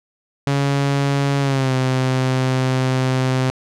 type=tone with pitch glide; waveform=sawtooth; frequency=140 to 129.87 Hz; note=C#3 to C3; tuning=+18 to -13 cents; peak=-12 dBFS; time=0.47-3.5 s; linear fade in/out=0 ms; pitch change=-131 cents; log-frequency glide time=1.4-1.73 s; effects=low-pass 7000 Hz 12 dB/octave